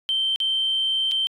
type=tone with dropouts; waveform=sine; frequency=3119 Hz; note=G7; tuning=9 cents flat; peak=-19 dBFS; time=0.09-1.27 s; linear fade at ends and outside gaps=0 ms; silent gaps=0.36-0.402 / 1.113-1.118 s; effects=tanh soft clip ceiling -15 dBFS